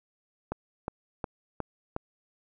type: click train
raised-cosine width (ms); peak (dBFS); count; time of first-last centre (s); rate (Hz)
1; -17; 5; 0.52-1.964; 2.77
effects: none